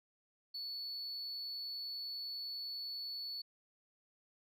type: tone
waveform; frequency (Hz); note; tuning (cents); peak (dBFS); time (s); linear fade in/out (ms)
sine; 4435; C#8; 0; -38; 0.54-3.42; 10
effects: tanh soft clip ceiling -39 dBFS